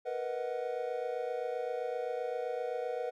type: chord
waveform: triangle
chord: B major seventh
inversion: third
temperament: equal with one note detuned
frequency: 466.2 / 493.9 / 628.8 / 740 Hz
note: A#4 / B4 / D#5 / F#5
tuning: 0 / 0 / +18 / 0 cents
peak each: -38 / -34 / -40 / -39 dBFS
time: 0.05-3.11 s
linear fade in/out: 20 ms
effects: none